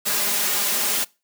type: noise with comb filter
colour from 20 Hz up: white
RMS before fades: -22 dBFS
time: 0.05-1.05 s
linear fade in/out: 20 ms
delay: 4.9 ms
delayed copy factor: +0.7
effects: noise-tail reverb RT60 0.3 s tail -24 dB re dry + high-pass 200 Hz 12 dB/octave